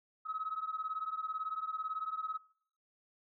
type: beating tone pair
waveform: sine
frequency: 1273 / 1291 Hz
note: D#6 / E6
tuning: +39 / -37 cents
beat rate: 18 Hz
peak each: -37 / -39 dBFS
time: 0.25-2.38 s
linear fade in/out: 20 ms
effects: noise-tail reverb RT60 0.6 s tail -18 dB re dry + tanh soft clip ceiling -28 dBFS